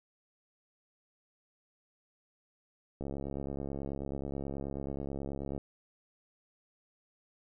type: click train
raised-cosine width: 2 ms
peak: -25 dBFS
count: 179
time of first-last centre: 3.01-5.579 s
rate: 69.3 Hz
effects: none